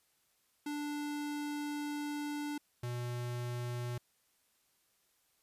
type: tone pair in turn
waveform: square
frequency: 293.7 / 121.54 Hz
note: D4 / B2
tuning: 0 / -27 cents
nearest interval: octave + minor third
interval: 1527 cents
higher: first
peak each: -37 / -37 dBFS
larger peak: neither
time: 0.66-2.58 / 2.83-3.98 s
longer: first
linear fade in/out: 5 ms
effects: white hiss -74 dBFS RMS until 5.42 s + resampled to 32000 Hz